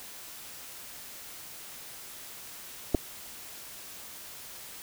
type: clicks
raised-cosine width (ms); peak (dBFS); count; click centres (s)
2; -11; 2; 2.946 / 2.949
effects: white hiss -45 dBFS RMS until 4.82 s